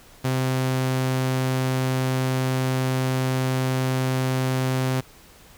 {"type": "tone", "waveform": "sawtooth", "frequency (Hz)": 130, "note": "C3", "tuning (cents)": -11, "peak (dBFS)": -17, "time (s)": [0.24, 5.01], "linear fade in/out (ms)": 10, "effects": ["pink hiss -50 dBFS RMS until 5.57 s"]}